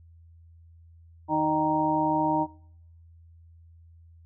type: harmonic tone with a mistuned harmonic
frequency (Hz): 155.56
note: D#3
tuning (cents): 0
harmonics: 1 / 2 / 4 / 5 / 6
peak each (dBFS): -35 / -27 / -31 / -31 / -25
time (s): 1.28-2.47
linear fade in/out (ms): 50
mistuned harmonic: 4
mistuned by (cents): -27
effects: noise-tail reverb RT60 0.7 s tail -23 dB re dry + added 83 Hz sine -50 dBFS peak until 4.25 s